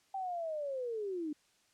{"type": "linear sweep", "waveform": "sine", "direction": "down", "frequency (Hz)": [784, 290], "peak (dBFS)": -35, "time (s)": [0.14, 1.33], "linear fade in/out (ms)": 5, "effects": ["white hiss -70 dBFS RMS until 1.73 s", "low-pass 8000 Hz 12 dB/octave"]}